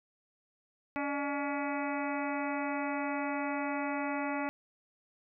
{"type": "harmonic tone with a mistuned harmonic", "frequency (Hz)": 283, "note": "C#4", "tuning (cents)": 36, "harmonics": [1, 2, 3, 4, 5, 6, 7, 8, 9], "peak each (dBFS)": [-35, -39, -38, -43, -43, -50, -43, -46, -46], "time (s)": [0.96, 4.49], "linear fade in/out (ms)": 0, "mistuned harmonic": 2, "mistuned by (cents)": 95, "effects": []}